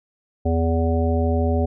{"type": "harmonic tone", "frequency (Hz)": 82.41, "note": "E2", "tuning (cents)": 0, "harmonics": [1, 3, 5, 7, 9], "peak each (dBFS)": [-19, -24, -26, -27, -29], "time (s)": [0.45, 1.66], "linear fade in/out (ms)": 10, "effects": []}